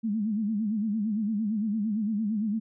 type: tone with vibrato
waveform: sine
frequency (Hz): 213.4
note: G#3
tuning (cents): +47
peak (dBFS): -25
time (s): 0.03-2.6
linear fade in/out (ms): 20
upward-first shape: sine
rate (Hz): 8.8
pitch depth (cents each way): 110
effects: none